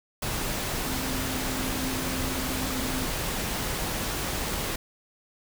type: tone in noise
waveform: sine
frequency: 259.9 Hz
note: C4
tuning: 11 cents flat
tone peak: -33 dBFS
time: 0.86-3.05 s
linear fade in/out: 5 ms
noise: pink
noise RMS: -30 dBFS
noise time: 0.22-4.76 s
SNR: -6 dB
effects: none